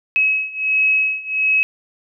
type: beating tone pair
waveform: sine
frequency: 2562 / 2563.4 Hz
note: E7 / E7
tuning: -50 / -49 cents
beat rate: 1.4 Hz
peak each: -19 / -17 dBFS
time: 0.16-1.63 s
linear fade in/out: 0 ms
effects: none